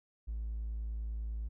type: tone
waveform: triangle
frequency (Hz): 55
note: A1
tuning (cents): 0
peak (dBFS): -32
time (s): 0.27-1.49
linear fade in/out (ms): 20
effects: tanh soft clip ceiling -31 dBFS